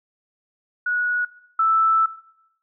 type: tone pair in turn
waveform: sine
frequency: 1461 / 1319.7 Hz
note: F#6 / E6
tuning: -22 / +2 cents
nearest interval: major second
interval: 176 cents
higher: first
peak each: -20 / -15 dBFS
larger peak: second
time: 0.86-1.25 / 1.59-2.06 s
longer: second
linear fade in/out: 5 ms
effects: noise-tail reverb RT60 0.8 s tail -18 dB re dry